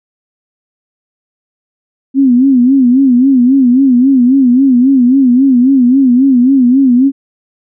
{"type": "tone with vibrato", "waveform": "sine", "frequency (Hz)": 257.9, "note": "C4", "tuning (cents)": -25, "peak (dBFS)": -4, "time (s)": [2.14, 7.12], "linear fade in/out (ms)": 50, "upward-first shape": "sine", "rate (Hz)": 3.7, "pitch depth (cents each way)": 120, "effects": []}